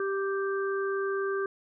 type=harmonic tone; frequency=392 Hz; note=G4; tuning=in tune; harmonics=1 / 3 / 4; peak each=-28 / -36 / -36 dBFS; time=0-1.46 s; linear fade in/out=2 ms; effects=none